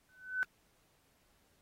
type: tone with exponential growth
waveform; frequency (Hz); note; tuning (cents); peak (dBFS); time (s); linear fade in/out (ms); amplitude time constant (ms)
sine; 1510; F#6; +35; -27; 0.09-0.43; 0; 73
effects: pink hiss -72 dBFS RMS until 1.61 s + AAC 48 kbps